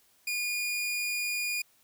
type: tone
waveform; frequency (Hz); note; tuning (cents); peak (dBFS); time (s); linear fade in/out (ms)
sawtooth; 2436; D#7; -37; -26; 0.27-1.62; 5
effects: white hiss -65 dBFS RMS until 1.83 s